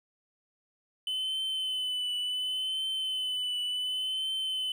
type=tone with vibrato; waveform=triangle; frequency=3027 Hz; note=F#7; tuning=39 cents sharp; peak=-28 dBFS; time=1.07-4.72 s; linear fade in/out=2 ms; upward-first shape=triangle; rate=0.69 Hz; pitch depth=37 cents each way; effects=none